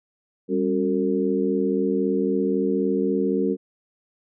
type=tone cluster; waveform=sine; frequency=197.5 / 275 / 369.4 / 453.2 Hz; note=G3 / C#4 / F#4 / A#4; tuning=+13 / -14 / -3 / -49 cents; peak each=-25 dBFS; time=0.48-3.57 s; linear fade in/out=50 ms; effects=none